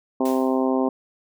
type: harmonic tone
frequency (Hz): 130.81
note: C3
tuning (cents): 0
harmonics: 2 / 3 / 4 / 5 / 6 / 7 / 8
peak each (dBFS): -21 / -25 / -27 / -29 / -31 / -32 / -33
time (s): 0.2-0.89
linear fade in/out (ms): 5
type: noise with exponential decay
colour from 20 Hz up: white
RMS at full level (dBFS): -35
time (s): 0.25-0.71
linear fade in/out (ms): 5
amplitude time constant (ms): 100
effects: none